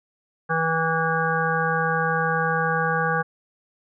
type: harmonic tone with a mistuned harmonic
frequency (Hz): 162.5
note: E3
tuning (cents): -24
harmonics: 1 / 3 / 5 / 7 / 9 / 10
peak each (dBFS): -27 / -27 / -27 / -27 / -27 / -27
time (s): 0.49-3.23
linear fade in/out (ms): 20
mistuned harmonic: 7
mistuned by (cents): +16
effects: none